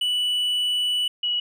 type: tone pair in turn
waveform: triangle / sine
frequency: 2960 / 2929 Hz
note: F#7 / F#7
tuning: 0 / -18 cents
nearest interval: unison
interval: 18 cents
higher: first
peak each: -19 / -21 dBFS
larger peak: first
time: 0.01-1.08 / 1.23-1.4 s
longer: first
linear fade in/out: 5 ms
effects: none